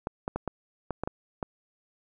clicks, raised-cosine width 1 ms, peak -16 dBFS, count 8, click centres 0.071 / 0.279 / 0.36 / 0.477 / 0.907 / 1.036 / 1.075 / 1.428 s, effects none

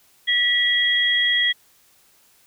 sine tone pair together, 1946 / 3291 Hz, B6 / G#7, -26 / -16 cents, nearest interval major sixth, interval 910 cents, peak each -19 dBFS, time 0.27-1.53 s, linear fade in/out 20 ms, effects white hiss -57 dBFS RMS until 2.46 s

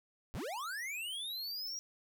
square linear sweep, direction up, 31.62 to 5740 Hz, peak -39 dBFS, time 0.34-1.79 s, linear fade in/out 0 ms, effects none

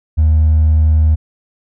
triangle tone with hard clipping, 77.78 Hz, D#2, in tune, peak -7 dBFS, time 0.17-1.16 s, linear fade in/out 20 ms, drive 2 dB, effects none

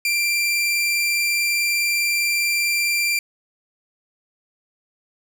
sawtooth tone with vibrato, 2365 Hz, D7, 12 cents sharp, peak -15 dBFS, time 0.05-3.19 s, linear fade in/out 2 ms, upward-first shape sine, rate 20 Hz, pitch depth 21 cents each way, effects none

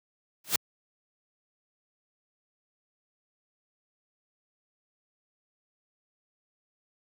white noise with exponential growth, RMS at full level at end -19 dBFS, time 0.44-0.56 s, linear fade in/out 5 ms, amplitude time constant 25 ms, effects high-pass 100 Hz 12 dB/octave

